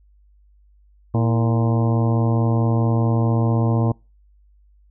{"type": "harmonic tone with a mistuned harmonic", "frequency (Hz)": 115.6, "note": "A#2", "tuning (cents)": -14, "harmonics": [1, 2, 3, 4, 5, 6, 7, 8, 9], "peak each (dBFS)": [-17, -23, -27, -29, -31, -33, -34, -35, -36], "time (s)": [1.14, 3.92], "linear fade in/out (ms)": 5, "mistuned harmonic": 3, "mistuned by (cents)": -78, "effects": ["noise-tail reverb RT60 0.3 s tail -26 dB re dry", "added 50 Hz sine -51 dBFS peak until 4.9 s"]}